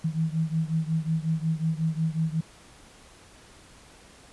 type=beating tone pair; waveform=sine; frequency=158.7 / 164.2 Hz; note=D#3 / E3; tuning=+35 / -6 cents; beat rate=5.5 Hz; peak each=-26 / -28 dBFS; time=0.04-2.41 s; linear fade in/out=10 ms; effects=pink hiss -52 dBFS RMS until 4.32 s + resampled to 24000 Hz